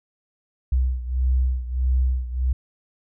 sine beating tone pair, 63.2 / 64.8 Hz, B1 / C2, +41 / -16 cents, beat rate 1.6 Hz, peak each -20 / -24 dBFS, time 0.72-2.53 s, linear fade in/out 5 ms, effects none

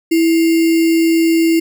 sine tone with sample-and-hold, 328.9 Hz, E4, 4 cents flat, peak -9 dBFS, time 0.11-1.6 s, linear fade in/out 10 ms, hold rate 2450 Hz, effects none

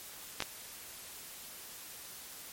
clicks, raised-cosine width 0.2 ms, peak -15 dBFS, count 2, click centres 0.404 / 0.423 s, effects white hiss -48 dBFS RMS until 2.52 s + MP3 64 kbps

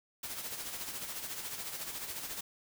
white noise with tremolo, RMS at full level -39 dBFS, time 0.23-2.41 s, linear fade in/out 5 ms, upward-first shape sine, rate 14 Hz, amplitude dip 50%, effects none

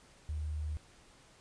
sine tone with sample-and-hold, 76.2 Hz, D#2, 36 cents flat, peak -34 dBFS, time 0.29-0.77 s, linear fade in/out 0 ms, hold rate 8820 Hz, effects pink hiss -61 dBFS RMS until 1.4 s + resampled to 22050 Hz

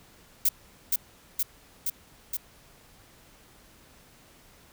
violet noise with echo, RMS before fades -22 dBFS, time 0.45-0.49 s, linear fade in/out 5 ms, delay 470 ms, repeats 4, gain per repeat -2 dB, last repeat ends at 2.37 s, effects pink hiss -56 dBFS RMS until 4.72 s

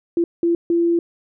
sine tone bursts at uneven times, 340 Hz, F4, 46 cents flat, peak -14 dBFS, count 3, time 0.17-0.24 / 0.43-0.55 / 0.7-0.99 s, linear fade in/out 2 ms, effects none

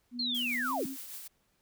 sine tone with pitch glide, 243.2 to 268.3 Hz, B3 to C4, -26 to +44 cents, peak -37 dBFS, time 0.11-0.97 s, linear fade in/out 50 ms, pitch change +170 cents, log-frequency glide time 0.59-0.74 s
sine linear sweep, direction down, 4348 to 181.3 Hz, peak -30 dBFS, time 0.19-0.86 s, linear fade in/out 5 ms
blue noise with tremolo, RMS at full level -42 dBFS, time 0.34-1.28 s, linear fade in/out 10 ms, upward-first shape triangle, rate 6.5 Hz, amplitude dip 45%
effects pink hiss -73 dBFS RMS until 1.61 s

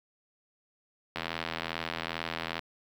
click train, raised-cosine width 0.3 ms, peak -16 dBFS, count 119, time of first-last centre 1.16-2.592 s, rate 82.4 Hz, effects high-pass 80 Hz 12 dB/octave + 8-bit

